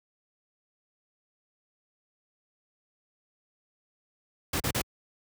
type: noise bursts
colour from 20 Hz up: pink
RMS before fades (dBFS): -28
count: 3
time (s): 4.53-4.817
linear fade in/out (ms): 5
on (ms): 71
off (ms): 37
effects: high-pass 60 Hz 12 dB/octave